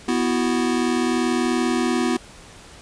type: chord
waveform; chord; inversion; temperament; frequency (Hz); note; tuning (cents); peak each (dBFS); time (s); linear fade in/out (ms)
square; B suspended fourth; none; equal; 246.9 / 329.6 / 370; B3 / E4 / F#4; 0 / 0 / 0; -22 / -25 / -26; 0.08-2.17; 5
effects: pink hiss -44 dBFS RMS until 2.81 s + resampled to 22050 Hz